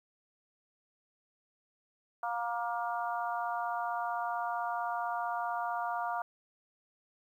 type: harmonic tone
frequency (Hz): 235.6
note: A#3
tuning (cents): +19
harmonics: 3 / 4 / 5 / 6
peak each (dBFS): -35 / -37 / -39 / -41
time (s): 2.23-6.22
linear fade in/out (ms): 2
effects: 11-bit